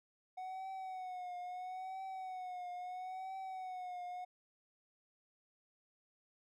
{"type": "tone with vibrato", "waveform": "triangle", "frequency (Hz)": 740, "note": "F#5", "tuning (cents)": 0, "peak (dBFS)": -40, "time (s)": [0.37, 4.25], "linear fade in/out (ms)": 10, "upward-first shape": "triangle", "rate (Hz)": 0.75, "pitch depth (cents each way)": 66, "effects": []}